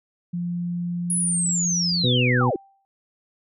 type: tone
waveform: sine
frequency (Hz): 174.3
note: F3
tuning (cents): -3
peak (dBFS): -24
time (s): 0.33-2.06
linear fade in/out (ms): 10
type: linear sweep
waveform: sine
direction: down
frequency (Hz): 10548 to 293.7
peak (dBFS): -21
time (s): 1.1-2.56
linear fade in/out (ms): 2
type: harmonic tone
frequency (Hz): 124.2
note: B2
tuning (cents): +10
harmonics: 1 / 2 / 3 / 4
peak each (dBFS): -20 / -24 / -29 / -27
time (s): 2.03-2.51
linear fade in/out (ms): 20
type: tone with exponential decay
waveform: sine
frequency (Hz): 784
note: G5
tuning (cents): 0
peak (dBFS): -28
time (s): 2.41-2.85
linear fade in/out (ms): 0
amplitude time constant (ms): 94
effects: none